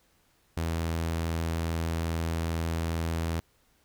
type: tone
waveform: sawtooth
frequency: 82.41 Hz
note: E2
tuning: in tune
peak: -24 dBFS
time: 0.57-3.4 s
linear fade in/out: 0 ms
effects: pink hiss -67 dBFS RMS until 3.84 s